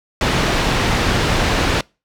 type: low-pass noise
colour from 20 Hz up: pink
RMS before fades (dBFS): -17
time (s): 0.21-1.81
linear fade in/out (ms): 2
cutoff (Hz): 4400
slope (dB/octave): 12
effects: noise-tail reverb RT60 0.3 s tail -26 dB re dry